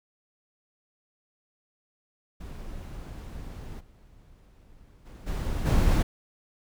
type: noise with level steps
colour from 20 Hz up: brown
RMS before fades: -39 / -54 / -44 / -29 / -21 dBFS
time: 2.4-6.03 s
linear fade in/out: 10 ms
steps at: 3.79 / 5.05 / 5.26 / 5.65 s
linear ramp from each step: 20 ms
effects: none